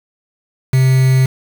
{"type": "tone with quantisation", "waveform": "triangle", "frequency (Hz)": 130.9, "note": "C3", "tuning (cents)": 1, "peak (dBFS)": -6, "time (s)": [0.73, 1.26], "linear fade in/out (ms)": 5, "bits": 4, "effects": []}